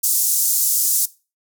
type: band-pass noise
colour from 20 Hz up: white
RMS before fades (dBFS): -18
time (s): 0.03-1.06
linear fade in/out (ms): 10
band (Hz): 6100 to 16000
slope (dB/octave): 24
effects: noise-tail reverb RT60 0.3 s tail -19 dB re dry